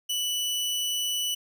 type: tone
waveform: sawtooth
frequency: 2967 Hz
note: F#7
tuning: 4 cents sharp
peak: -23 dBFS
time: 0.09-1.35 s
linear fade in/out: 10 ms
effects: none